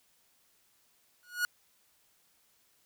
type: tone with exponential growth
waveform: 45% pulse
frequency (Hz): 1451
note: F#6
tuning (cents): -34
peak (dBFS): -24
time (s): 1.23-1.45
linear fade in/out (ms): 1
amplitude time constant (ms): 47
effects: white hiss -69 dBFS RMS until 2.85 s